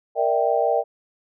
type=chord; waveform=sine; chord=E half-diminished seventh; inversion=second; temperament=equal with one note detuned; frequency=466.2 / 593.8 / 659.3 / 784 Hz; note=Bb4 / D5 / E5 / G5; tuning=0 / +19 / 0 / 0 cents; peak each=-23 dBFS; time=0.15-0.84 s; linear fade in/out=50 ms; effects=none